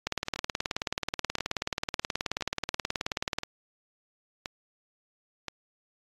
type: two click trains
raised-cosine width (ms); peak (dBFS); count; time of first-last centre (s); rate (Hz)
0.2; -17 / -11; 6 / 63; 0.36-5.483 / 0.07-3.386; 0.976 / 18.7
effects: AAC 32 kbps